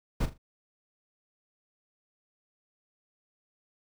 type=noise with echo; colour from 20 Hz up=brown; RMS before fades=-26 dBFS; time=0.2-0.26 s; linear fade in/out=10 ms; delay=40 ms; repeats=3; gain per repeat=-11 dB; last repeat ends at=0.38 s; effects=none